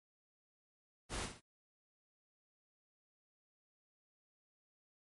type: noise with echo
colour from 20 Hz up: pink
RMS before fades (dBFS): -41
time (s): 1.09-1.29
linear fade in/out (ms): 50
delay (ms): 61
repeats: 2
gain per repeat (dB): -8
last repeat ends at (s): 1.412
effects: MP3 48 kbps